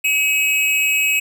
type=tone with amplitude modulation; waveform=square; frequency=2562 Hz; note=E7; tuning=50 cents flat; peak=-12 dBFS; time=0.04-1.2 s; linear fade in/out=10 ms; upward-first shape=sine; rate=291 Hz; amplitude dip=75%; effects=none